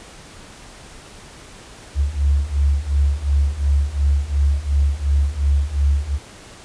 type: beating tone pair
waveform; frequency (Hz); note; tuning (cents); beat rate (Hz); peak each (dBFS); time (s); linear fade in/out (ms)
sine; 69.3 / 72.1; C#2 / D2; 0 / -31; 2.8; -19 / -17; 1.95-6.19; 50
effects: pink hiss -41 dBFS RMS until 6.64 s + resampled to 22050 Hz